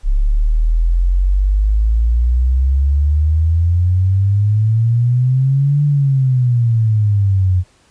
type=exponential two-way sweep; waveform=sine; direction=up then down; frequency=34.13 to 146.83 to 89.1 Hz; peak=-10 dBFS; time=0.03-7.64 s; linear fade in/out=50 ms; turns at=5.84 s; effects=pink hiss -53 dBFS RMS until 7.9 s + resampled to 22050 Hz